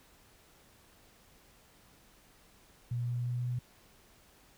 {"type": "tone with pitch steps", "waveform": "sine", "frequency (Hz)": [120.7, 121.54, 122.38, 123.24], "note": ["B2", "B2", "B2", "B2"], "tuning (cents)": [-39, -27, -15, -3], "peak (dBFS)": -31, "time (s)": [2.91, 3.59], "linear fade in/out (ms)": 5, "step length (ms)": 170, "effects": ["pink hiss -62 dBFS RMS until 4.57 s"]}